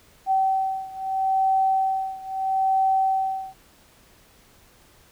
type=beating tone pair; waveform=sine; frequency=767 / 767.77 Hz; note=G5 / G5; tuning=-38 / -36 cents; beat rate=0.77 Hz; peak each=-22 / -24 dBFS; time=0.26-3.54 s; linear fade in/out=50 ms; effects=pink hiss -55 dBFS RMS until 5.11 s